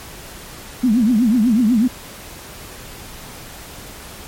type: tone with vibrato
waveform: sine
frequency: 230.7 Hz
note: A#3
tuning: 18 cents flat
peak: -11 dBFS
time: 0.83-1.88 s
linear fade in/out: 10 ms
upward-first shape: triangle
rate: 8.1 Hz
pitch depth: 240 cents each way
effects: pink hiss -36 dBFS RMS until 4.27 s + MP3 64 kbps